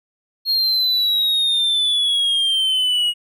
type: exponential sweep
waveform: triangle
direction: down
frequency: 4273 to 2884 Hz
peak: -14 dBFS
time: 0.45-3.14 s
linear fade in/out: 50 ms
effects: none